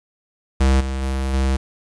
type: tone with level steps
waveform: square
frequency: 66.4 Hz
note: C2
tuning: 26 cents sharp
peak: -13 / -22 / -20 / -17 dBFS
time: 0.6-1.57 s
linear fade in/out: 10 ms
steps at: 0.8 / 1.02 / 1.33 s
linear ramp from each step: 10 ms
effects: resampled to 22050 Hz + 7-bit